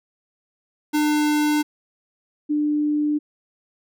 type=tone pair in turn; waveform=square / sine; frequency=299.9 / 297.8 Hz; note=D4 / D4; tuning=+36 / +24 cents; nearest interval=unison; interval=12 cents; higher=first; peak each=-18 dBFS; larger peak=neither; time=0.93-1.63 / 2.49-3.19 s; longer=neither; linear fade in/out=20 ms; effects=none